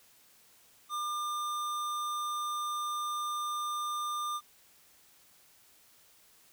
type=tone with hard clipping; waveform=sine; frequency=1200 Hz; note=D6; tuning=37 cents sharp; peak=-34 dBFS; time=0.89-4.41 s; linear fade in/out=50 ms; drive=18 dB; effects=white hiss -62 dBFS RMS until 6.52 s